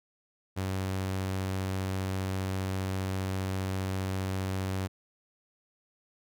sawtooth tone, 95 Hz, F#2, 46 cents sharp, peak -26 dBFS, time 0.56-4.88 s, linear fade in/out 20 ms, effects none

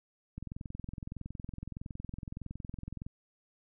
click train, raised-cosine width 5 ms, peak -28 dBFS, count 59, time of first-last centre 0.38-3.065 s, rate 21.6 Hz, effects none

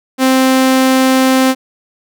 sawtooth tone, 261.6 Hz, C4, in tune, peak -4 dBFS, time 0.18-1.55 s, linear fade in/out 50 ms, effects none

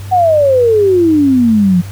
sine exponential sweep, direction down, 756 to 171.1 Hz, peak -6 dBFS, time 0.11-1.82 s, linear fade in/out 20 ms, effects added 98 Hz sine -23 dBFS peak until 1.91 s + pink hiss -36 dBFS RMS until 1.91 s

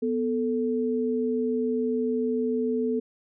sine tone pair together, 246.9 / 440 Hz, B3 / A4, 0 / 0 cents, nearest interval minor seventh, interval 1000 cents, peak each -26 dBFS, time 0.02-3 s, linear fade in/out 10 ms, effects none

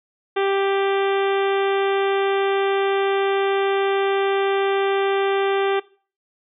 harmonic tone, 392.9 Hz, G4, 4 cents sharp, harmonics 1 / 2 / 3 / 4 / 5 / 6 / 7 / 8 / 9, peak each -19 / -25 / -29 / -31 / -33 / -35 / -36 / -37 / -38 dBFS, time 0.36-5.8 s, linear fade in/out 10 ms, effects noise-tail reverb RT60 0.4 s tail -20 dB re dry

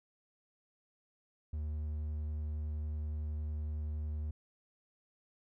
triangle tone, 75.9 Hz, D#2, 42 cents flat, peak -33 dBFS, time 1.53-4.31 s, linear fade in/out 5 ms, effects none

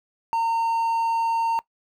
triangle tone, 915 Hz, A#5, 32 cents flat, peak -18 dBFS, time 0.33-1.59 s, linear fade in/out 0 ms, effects noise-tail reverb RT60 0.1 s tail -20 dB re dry

